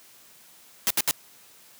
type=noise bursts; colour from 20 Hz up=white; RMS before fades=-22 dBFS; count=3; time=0.87-1.11 s; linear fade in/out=0 ms; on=34 ms; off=69 ms; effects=white hiss -53 dBFS RMS until 1.79 s + high-pass 100 Hz 12 dB/octave